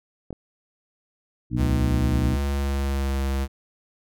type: clicks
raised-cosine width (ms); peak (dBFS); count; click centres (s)
2; -21; 2; 0.306 / 0.328
type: harmonic tone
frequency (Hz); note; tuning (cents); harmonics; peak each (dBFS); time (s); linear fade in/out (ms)
60.9; B1; -24; 1 / 2 / 3 / 4 / 5; -29 / -24 / -30 / -29 / -29; 1.5-2.38; 50
type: tone with pitch glide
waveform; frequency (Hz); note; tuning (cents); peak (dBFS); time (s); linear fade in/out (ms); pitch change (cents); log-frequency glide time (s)
square; 70.4 to 67.81; C#2 to C#2; +27 to -38; -23; 1.56-3.48; 50; -65; 2.33-3.2
effects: none